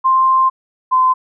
sine tone pair in turn, 1049 / 1028.6 Hz, C6 / C6, +4 / -30 cents, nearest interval unison, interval 34 cents, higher first, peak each -9 dBFS, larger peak neither, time 0.04-0.5 / 0.91-1.14 s, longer first, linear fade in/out 20 ms, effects none

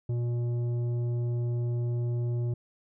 triangle tone with tanh clipping, 119.9 Hz, A#2, 49 cents sharp, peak -28 dBFS, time 0.09-2.54 s, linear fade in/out 5 ms, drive 13 dB, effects none

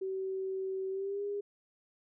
sine tone with pitch glide, 381.4 to 406.4 Hz, G4 to G#4, -47 to -38 cents, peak -33 dBFS, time 0.01-1.41 s, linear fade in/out 10 ms, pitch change +109 cents, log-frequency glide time 0.9-1.23 s, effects none

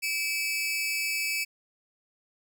sawtooth tone pair together, 2305 / 2593 Hz, D7 / E7, -33 / -29 cents, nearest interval major second, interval 204 cents, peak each -27 dBFS, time 0.02-1.45 s, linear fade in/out 20 ms, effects none

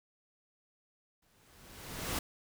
pink noise with exponential growth, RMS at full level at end -33 dBFS, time 1.22-2.19 s, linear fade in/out 5 ms, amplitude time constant 210 ms, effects none

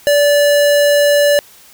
square tone, 580 Hz, D5, 22 cents flat, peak -9 dBFS, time 0.07-1.39 s, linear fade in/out 0 ms, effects white hiss -43 dBFS RMS until 1.73 s

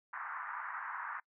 pink band-pass noise, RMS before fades -42 dBFS, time 0.13-1.2 s, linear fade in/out 5 ms, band 920 to 1800 Hz, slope 48 dB/octave, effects noise-tail reverb RT60 0.1 s tail -23 dB re dry

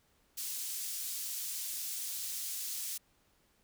pink high-pass noise, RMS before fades -39 dBFS, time 0.37-2.98 s, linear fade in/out 10 ms, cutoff 6000 Hz, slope 12 dB/octave, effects pink hiss -71 dBFS RMS until 3.63 s

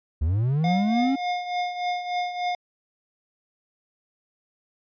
triangle linear sweep, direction up, 69.3 to 277.2 Hz, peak -18 dBFS, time 0.21-1.16 s, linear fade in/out 10 ms
square tone with tremolo, 715 Hz, F5, 41 cents sharp, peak -23 dBFS, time 0.64-2.55 s, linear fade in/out 2 ms, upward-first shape triangle, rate 3.4 Hz, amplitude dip 70%
effects resampled to 11025 Hz

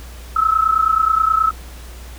sine tone pair together, 1289.1 / 1318.5 Hz, E6 / E6, -39 / 0 cents, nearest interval unison, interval 39 cents, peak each -15 / -16 dBFS, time 0.36-1.51 s, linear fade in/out 5 ms, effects added 60 Hz sine -33 dBFS peak until 2.18 s + pink hiss -41 dBFS RMS until 2.18 s

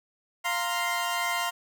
20% pulse chord, F suspended fourth, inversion none, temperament equal, 698.5 / 932.3 / 1046.5 Hz, F5 / Bb5 / C6, 0 / 0 / 0 cents, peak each -26 / -28 / -25 dBFS, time 0.44-1.51 s, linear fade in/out 20 ms, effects none

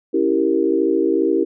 sine chord, C# diminished seventh, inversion none, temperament equal, 277.2 / 329.6 / 392 / 466.2 Hz, C#4 / E4 / G4 / Bb4, 0 / 0 / 0 / 0 cents, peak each -23 / -18 / -19 / -22 dBFS, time 0.13-1.45 s, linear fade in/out 20 ms, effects none

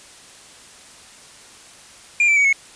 triangle tone with pitch steps, 2400 / 2329 / 2260 / 2193 Hz, D7 / D7 / C#7 / C#7, +37 / -15 / +33 / -19 cents, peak -11 dBFS, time 2.2-2.528 s, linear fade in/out 2 ms, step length 82 ms, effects white hiss -44 dBFS RMS until 2.75 s + resampled to 22050 Hz

